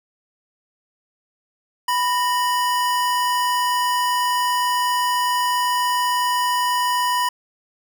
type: tone pair together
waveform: square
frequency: 987.8 / 1847 Hz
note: B5 / A#6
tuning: 0 / -16 cents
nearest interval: major seventh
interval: 1084 cents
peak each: -19 / -28 dBFS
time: 1.88-7.29 s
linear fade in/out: 5 ms
effects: none